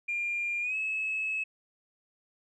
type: tone with pitch glide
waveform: sine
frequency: 2400 to 2587 Hz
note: D7 to E7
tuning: +37 to -33 cents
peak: -28 dBFS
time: 0.08-1.44 s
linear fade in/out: 10 ms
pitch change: +130 cents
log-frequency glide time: 0.61-0.76 s
effects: tanh soft clip ceiling -24 dBFS